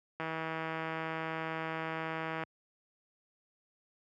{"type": "click train", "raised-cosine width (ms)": 0.5, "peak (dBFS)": -22, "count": 361, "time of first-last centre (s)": [0.2, 2.436], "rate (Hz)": 161, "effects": ["high-pass 100 Hz 12 dB/octave"]}